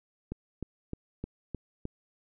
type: click train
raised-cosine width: 3 ms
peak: -22 dBFS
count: 6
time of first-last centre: 0.32-1.854 s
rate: 3.26 Hz
effects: none